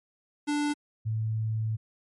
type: tone pair in turn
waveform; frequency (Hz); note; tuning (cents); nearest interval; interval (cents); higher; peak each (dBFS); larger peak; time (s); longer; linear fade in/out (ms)
square / sine; 293.7 / 110.22; D4 / A2; 0 / +3; octave + perfect fourth; 1697; first; -26; neither; 0.47-0.74 / 1.05-1.77; second; 20
effects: MP3 48 kbps